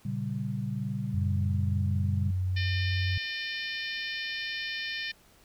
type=chord; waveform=sine; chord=G diminished; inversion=first; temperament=equal; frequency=116.54 / 138.59 / 196 Hz; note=Bb2 / Db3 / G3; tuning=0 / 0 / 0 cents; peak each=-34 dBFS; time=0.05-2.31 s; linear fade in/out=5 ms
type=tone with vibrato; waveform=sine; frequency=92.5 Hz; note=F#2; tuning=in tune; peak=-26 dBFS; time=1.14-3.18 s; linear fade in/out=5 ms; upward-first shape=sine; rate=18 Hz; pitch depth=10 cents each way
type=harmonic tone; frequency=603 Hz; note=D5; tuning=46 cents sharp; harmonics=3 / 4 / 5 / 6 / 7 / 8 / 9; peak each=-36 / -38 / -40 / -42 / -43 / -44 / -45 dBFS; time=2.56-5.12 s; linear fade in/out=10 ms
effects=pink hiss -60 dBFS RMS until 5.44 s